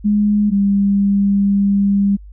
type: tone pair in turn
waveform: sine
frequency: 207.7 / 199.52 Hz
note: G#3 / G3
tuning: 0 / +31 cents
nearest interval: minor second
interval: 69 cents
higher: first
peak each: -11 dBFS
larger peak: neither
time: 0.04-0.51 / 0.51-2.17 s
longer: second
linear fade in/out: 20 ms
effects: added 50 Hz sine -34 dBFS peak until 2.32 s